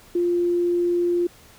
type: tone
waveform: sine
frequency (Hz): 349.2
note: F4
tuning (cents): 0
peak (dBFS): -18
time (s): 0.15-1.27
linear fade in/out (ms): 5
effects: pink hiss -50 dBFS RMS until 1.58 s